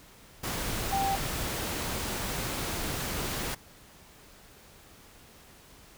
sine tone in noise, 784 Hz, G5, in tune, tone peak -26 dBFS, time 0.92-1.16 s, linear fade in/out 10 ms, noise pink, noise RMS -33 dBFS, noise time 0.43-3.55 s, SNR +4 dB, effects pink hiss -54 dBFS RMS until 5.97 s

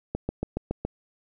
click train, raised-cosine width 2 ms, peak -14 dBFS, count 6, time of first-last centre 0.15-0.85 s, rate 7.14 Hz, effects none

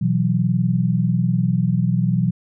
sine chord, B suspended fourth, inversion none, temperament equal, 123.47 / 164.81 / 185 Hz, B2 / E3 / F#3, 0 / 0 / 0 cents, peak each -20 dBFS, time 0.01-2.31 s, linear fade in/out 10 ms, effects none

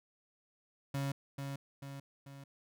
35% pulse tone with echo, 138.59 Hz, C#3, in tune, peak -32 dBFS, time 0.94-1.12 s, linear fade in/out 5 ms, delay 440 ms, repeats 3, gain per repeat -5 dB, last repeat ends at 2.44 s, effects none

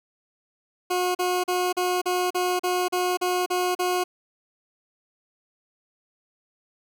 20% pulse tone bursts, 361.4 Hz, F#4, 41 cents flat, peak -17 dBFS, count 11, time 0.9-4.04 s, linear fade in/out 10 ms, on 250 ms, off 39 ms, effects none

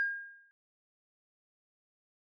sine tone with exponential decay, 1617 Hz, G#6, 47 cents flat, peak -25 dBFS, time 0-0.51 s, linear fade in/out 0 ms, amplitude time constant 110 ms, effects tanh soft clip ceiling -21 dBFS

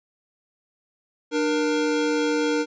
square tone pair together, 299.4 / 471.1 Hz, D4 / A#4, +33 / +18 cents, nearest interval minor sixth, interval 785 cents, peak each -24 dBFS, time 1.31-2.66 s, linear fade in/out 50 ms, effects resampled to 16000 Hz

